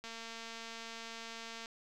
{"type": "click train", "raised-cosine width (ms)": 0.2, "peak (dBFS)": -29, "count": 370, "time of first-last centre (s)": [0.04, 1.658], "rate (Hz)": 228, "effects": []}